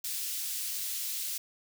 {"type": "high-pass noise", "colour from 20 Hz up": "white", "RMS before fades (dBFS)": -35, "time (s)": [0.04, 1.38], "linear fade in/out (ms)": 5, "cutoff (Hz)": 3300, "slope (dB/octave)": 12, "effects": []}